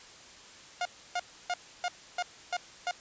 sawtooth tone bursts, 713 Hz, F5, 36 cents sharp, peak -25 dBFS, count 7, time 0.81-2.911 s, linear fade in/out 2 ms, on 43 ms, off 300 ms, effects white hiss -51 dBFS RMS until 3 s + resampled to 16000 Hz

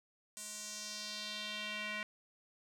square tone with band-pass filter sweep, 211.1 Hz, G#3, 29 cents sharp, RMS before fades -43 dBFS, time 0.37-2.03 s, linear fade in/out 0 ms, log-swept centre 8300 to 2200 Hz, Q 2.3, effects none

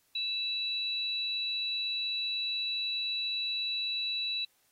sine tone pair together, 2634 / 3932 Hz, E7 / B7, -2 / -8 cents, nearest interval perfect fifth, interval 694 cents, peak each -38 / -31 dBFS, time 0.15-4.45 s, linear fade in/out 5 ms, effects white hiss -70 dBFS RMS until 4.71 s + AAC 48 kbps

